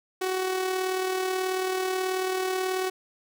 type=tone with amplitude modulation; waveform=sawtooth; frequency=373.8 Hz; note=F#4; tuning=18 cents sharp; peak=-20 dBFS; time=0.21-2.9 s; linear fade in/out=10 ms; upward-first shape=sine; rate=38.4 Hz; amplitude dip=40%; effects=none